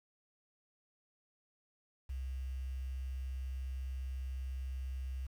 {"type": "tone with quantisation", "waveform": "sine", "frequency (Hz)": 65.3, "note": "C2", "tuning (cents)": -3, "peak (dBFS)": -37, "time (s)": [2.09, 5.27], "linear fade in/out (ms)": 10, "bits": 10, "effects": []}